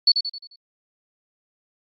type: tone with echo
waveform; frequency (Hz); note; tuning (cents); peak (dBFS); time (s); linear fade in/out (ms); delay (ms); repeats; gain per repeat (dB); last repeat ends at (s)
sine; 4435; C#8; 0; -11; 0.07-0.12; 5; 88; 5; -7; 0.56
effects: Opus 48 kbps